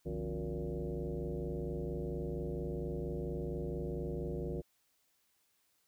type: tone with frequency modulation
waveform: sine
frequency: 146.83 Hz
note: D3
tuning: in tune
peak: -35 dBFS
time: 0.05-4.62 s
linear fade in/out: 20 ms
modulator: 106 Hz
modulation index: 3.5
effects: white hiss -75 dBFS RMS until 5.87 s